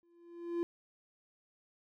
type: tone with exponential growth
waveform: triangle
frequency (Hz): 342.6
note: F4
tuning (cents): -33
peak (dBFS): -27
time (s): 0.03-0.63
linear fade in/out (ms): 0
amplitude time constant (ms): 130
effects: none